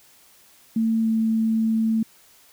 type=tone with pitch glide; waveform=sine; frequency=224.4 to 222.8 Hz; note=A3 to A3; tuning=+34 to +22 cents; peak=-18 dBFS; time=0.76-2.03 s; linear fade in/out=5 ms; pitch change=-12 cents; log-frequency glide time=1.03-1.08 s; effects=white hiss -54 dBFS RMS until 2.52 s